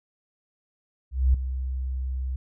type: tone with ADSR envelope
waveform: sine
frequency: 64.7 Hz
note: C2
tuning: 19 cents flat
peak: -14 dBFS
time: 1.11-2.36 s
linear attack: 230 ms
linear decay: 5 ms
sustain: -12 dB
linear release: 4 ms
effects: none